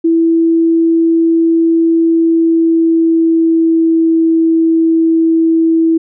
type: tone with pitch glide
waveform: sine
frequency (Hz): 330 to 326.6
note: E4 to E4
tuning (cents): +2 to -16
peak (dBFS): -7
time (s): 0.04-5.98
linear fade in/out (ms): 10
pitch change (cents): -18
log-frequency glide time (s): 2.05-4.17
effects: none